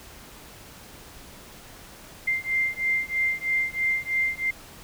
sine beating tone pair, 2093 / 2096.1 Hz, C7 / C7, 0 / +3 cents, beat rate 3.1 Hz, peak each -26 dBFS, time 2.27-4.51 s, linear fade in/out 10 ms, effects pink hiss -46 dBFS RMS until 4.83 s

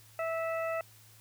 harmonic tone, 655 Hz, E5, 11 cents flat, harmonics 1 / 2 / 3 / 4, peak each -32 / -38 / -42 / -44 dBFS, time 0.19-0.81 s, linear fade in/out 2 ms, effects added 109 Hz sine -59 dBFS peak until 1.2 s + white hiss -59 dBFS RMS until 1.2 s

